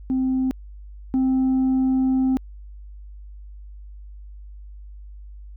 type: tone pair in turn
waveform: sine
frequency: 260.4 / 261.5 Hz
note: C4 / C4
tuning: -8 / -1 cents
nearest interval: unison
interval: 7 cents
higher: second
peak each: -17 / -14 dBFS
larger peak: second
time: 0.1-0.51 / 1.14-2.37 s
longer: second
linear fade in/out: 0 ms
effects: tanh soft clip ceiling -16 dBFS + added 50 Hz sine -37 dBFS peak until 5.56 s